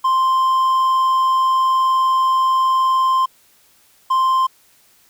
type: tone pair in turn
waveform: triangle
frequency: 1046.5 / 1046.5 Hz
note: C6 / C6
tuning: 0 / 0 cents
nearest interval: unison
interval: 0 cents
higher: neither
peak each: -11 dBFS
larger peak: neither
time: 0.04-3.26 / 4.1-4.47 s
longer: first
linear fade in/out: 10 ms
effects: white hiss -54 dBFS RMS until 5.09 s